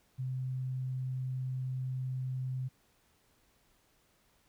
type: tone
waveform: sine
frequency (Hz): 129.3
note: C3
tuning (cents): -20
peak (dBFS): -33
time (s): 0.18-2.69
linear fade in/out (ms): 20
effects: pink hiss -70 dBFS RMS until 4.48 s